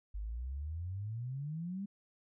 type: exponential sweep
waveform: sine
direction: up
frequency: 49 to 204.5 Hz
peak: -37 dBFS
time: 0.14-1.86 s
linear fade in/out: 10 ms
effects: none